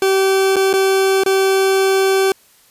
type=tone with dropouts; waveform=40% pulse; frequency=385.5 Hz; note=G4; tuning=29 cents flat; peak=-11 dBFS; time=0.02-2.32 s; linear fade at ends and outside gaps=2 ms; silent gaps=0.559-0.565 / 0.73-0.737 / 1.236-1.261 s; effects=white hiss -51 dBFS RMS until 2.7 s + resampled to 32000 Hz